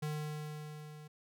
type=tone with level ramp; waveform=square; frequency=151.5 Hz; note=D#3; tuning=46 cents flat; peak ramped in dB=-35 to -50 dBFS; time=0.02-1.08 s; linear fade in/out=10 ms; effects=none